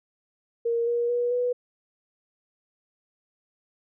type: tone with pitch steps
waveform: sine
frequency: 466.7 / 474.9 / 483.2 / 491.6 Hz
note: A#4 / A#4 / B4 / B4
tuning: +2 / +32 / -38 / -8 cents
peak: -22 dBFS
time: 0.65-1.53 s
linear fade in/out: 10 ms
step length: 220 ms
effects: none